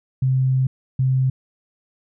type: tone pair in turn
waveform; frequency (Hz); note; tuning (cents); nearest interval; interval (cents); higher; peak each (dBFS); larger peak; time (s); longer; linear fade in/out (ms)
sine; 130.81 / 130.81; C3 / C3; 0 / 0; unison; 0; neither; -15 / -15; neither; 0.22-0.67 / 0.99-1.3; first; 5
effects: none